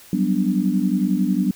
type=chord; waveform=sine; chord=G major seventh; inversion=third; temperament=equal; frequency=185 / 196 / 246.9 / 293.7 Hz; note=F#3 / G3 / B3 / D4; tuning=0 / 0 / 0 / 0 cents; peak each=-22 / -21 / -23 / -24 dBFS; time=0.13-1.51 s; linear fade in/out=2 ms; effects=white hiss -46 dBFS RMS until 1.55 s